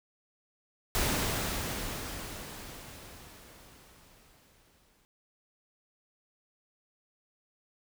pink noise with exponential decay, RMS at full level -28 dBFS, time 0.95-5.05 s, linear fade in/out 0 ms, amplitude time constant 890 ms, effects none

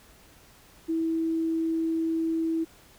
sine tone, 325.8 Hz, E4, 20 cents flat, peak -24 dBFS, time 0.88-2.65 s, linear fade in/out 20 ms, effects pink hiss -55 dBFS RMS until 2.98 s

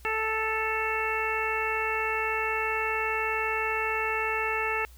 harmonic tone with a mistuned harmonic, 439.5 Hz, A4, 2 cents flat, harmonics 1 / 2 / 3 / 4 / 5 / 6, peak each -33 / -33 / -33 / -33 / -33 / -33 dBFS, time 0.05-4.85 s, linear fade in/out 0 ms, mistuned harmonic 6, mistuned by +24 cents, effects added 60 Hz sine -48 dBFS peak until 4.97 s + white hiss -58 dBFS RMS until 4.97 s

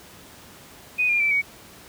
sine tone with pitch steps, 2489 / 2407 / 2328 / 2251 Hz, D#7 / D7 / D7 / C#7, 0 / +42 / -16 / +26 cents, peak -18 dBFS, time 0.98-1.42 s, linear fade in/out 20 ms, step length 110 ms, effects pink hiss -46 dBFS RMS until 1.88 s + high-pass 80 Hz 12 dB/octave

